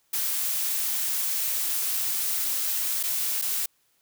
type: noise with dropouts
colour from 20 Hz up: blue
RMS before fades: -27 dBFS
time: 0.13-3.66 s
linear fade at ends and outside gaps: 5 ms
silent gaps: 3.03-3.035 / 3.416-3.421 s
effects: white hiss -68 dBFS RMS until 4.01 s